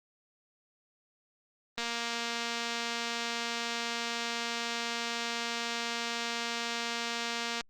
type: click train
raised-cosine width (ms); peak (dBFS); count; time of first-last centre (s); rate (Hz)
0.2; -17; 1365; 1.78-7.609; 234
effects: Opus 32 kbps